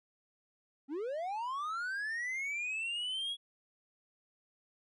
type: linear sweep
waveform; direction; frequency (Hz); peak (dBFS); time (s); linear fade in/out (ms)
triangle; up; 256.2 to 3359; -33; 0.88-3.37; 50
effects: resampled to 24000 Hz